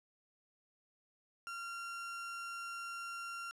35% pulse tone, 1379 Hz, F6, 22 cents flat, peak -40 dBFS, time 1.47-3.51 s, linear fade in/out 0 ms, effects low-pass 10000 Hz 12 dB/octave + 12-bit

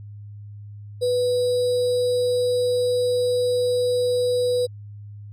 sine tone with sample-and-hold, 493.9 Hz, B4, in tune, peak -18 dBFS, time 1.01-4.67 s, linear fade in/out 20 ms, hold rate 4410 Hz, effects added 103 Hz sine -36 dBFS peak until 5.32 s + low-pass 10000 Hz 12 dB/octave

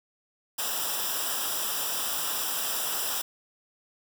white noise with comb filter, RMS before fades -30 dBFS, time 0.58-3.22 s, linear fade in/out 10 ms, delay 0.46 ms, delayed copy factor -0.8, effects none

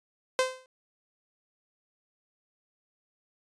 sawtooth tone with exponential decay, 516 Hz, C5, 24 cents flat, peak -16 dBFS, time 0.39-0.66 s, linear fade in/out 1 ms, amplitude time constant 58 ms, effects resampled to 22050 Hz

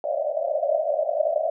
pink band-pass noise, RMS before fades -24 dBFS, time 0.04-1.5 s, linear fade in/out 2 ms, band 580 to 670 Hz, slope 96 dB/octave, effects none

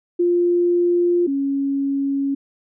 sine tone pair in turn, 349.8 / 276.7 Hz, F4 / C#4, +3 / -3 cents, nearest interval major third, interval 406 cents, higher first, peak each -14 / -18 dBFS, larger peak first, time 0.19-1.27 / 1.27-2.35 s, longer neither, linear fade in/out 10 ms, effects none

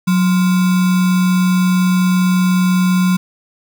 sine tone with sample-and-hold, 182.8 Hz, F#3, 21 cents flat, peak -10 dBFS, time 0.07-3.17 s, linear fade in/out 10 ms, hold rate 1225 Hz, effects none

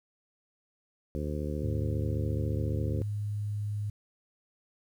harmonic tone, 74.5 Hz, D2, 25 cents sharp, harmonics 1 / 2 / 3 / 4 / 5 / 6 / 7, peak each -34 / -37 / -39 / -40 / -41 / -42 / -42 dBFS, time 1.15-3.02 s, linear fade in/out 0 ms
sine tone, 103.83 Hz, G#2, in tune, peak -30 dBFS, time 1.63-3.9 s, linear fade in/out 5 ms
effects 10-bit

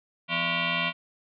sine tone with frequency modulation, 171.3 Hz, F3, 33 cents flat, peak -24 dBFS, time 0.28-0.93 s, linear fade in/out 50 ms, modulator 424 Hz, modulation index 7.5, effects none

